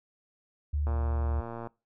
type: tone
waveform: sine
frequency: 73.42 Hz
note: D2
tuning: in tune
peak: -26 dBFS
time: 0.73-1.41 s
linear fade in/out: 10 ms
type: click train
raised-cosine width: 1 ms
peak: -25 dBFS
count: 94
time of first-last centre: 0.87-1.672 s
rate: 116 Hz
effects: noise-tail reverb RT60 0.3 s tail -24 dB re dry